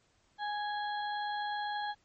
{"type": "harmonic tone", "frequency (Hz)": 830.6, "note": "G#5", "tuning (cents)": 0, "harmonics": [1, 2, 4, 5], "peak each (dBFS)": [-34, -40, -46, -48], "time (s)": [0.38, 1.95], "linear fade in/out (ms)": 50, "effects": ["pink hiss -70 dBFS RMS until 2.04 s", "MP3 32 kbps"]}